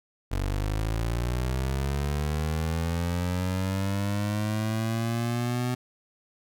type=linear sweep; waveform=25% pulse; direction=up; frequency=46.25 to 125.2 Hz; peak=-22 dBFS; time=0.31-5.75 s; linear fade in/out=10 ms; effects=none